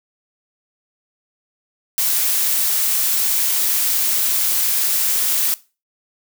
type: noise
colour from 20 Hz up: blue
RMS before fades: -18 dBFS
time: 1.98-5.54 s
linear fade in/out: 0 ms
effects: noise-tail reverb RT60 0.3 s tail -19 dB re dry